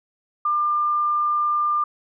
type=tone; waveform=sine; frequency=1197 Hz; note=D6; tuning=33 cents sharp; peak=-18 dBFS; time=0.45-1.84 s; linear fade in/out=5 ms; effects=none